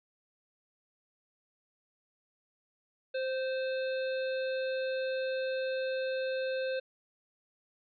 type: harmonic tone with a mistuned harmonic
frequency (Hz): 523.3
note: C5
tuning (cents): 0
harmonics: 1 / 3 / 5 / 7 / 8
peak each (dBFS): -31 / -41 / -45 / -48 / -49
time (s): 3.14-6.8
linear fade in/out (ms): 10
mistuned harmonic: 3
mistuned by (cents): -16
effects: none